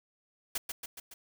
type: noise with echo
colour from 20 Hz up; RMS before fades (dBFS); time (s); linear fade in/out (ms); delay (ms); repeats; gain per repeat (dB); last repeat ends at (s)
white; -33; 0.55-0.58; 5; 140; 4; -4; 1.14
effects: none